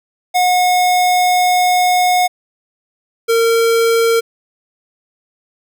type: tone pair in turn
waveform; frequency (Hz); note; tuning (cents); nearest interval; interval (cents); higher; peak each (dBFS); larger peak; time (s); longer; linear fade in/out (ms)
square; 725 / 458.7; F#5 / A#4; -35 / -28; minor sixth; 793; first; -11; neither; 0.34-2.28 / 3.28-4.21; first; 20
effects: none